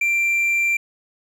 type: tone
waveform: triangle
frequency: 2361 Hz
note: D7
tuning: 9 cents sharp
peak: -15 dBFS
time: 0.01-0.77 s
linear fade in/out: 5 ms
effects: none